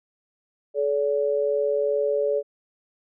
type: tone pair together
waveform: sine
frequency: 429.6 / 572 Hz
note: A4 / D5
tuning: -41 / -46 cents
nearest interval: perfect fourth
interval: 495 cents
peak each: -23 dBFS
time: 0.74-2.43 s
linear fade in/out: 50 ms
effects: none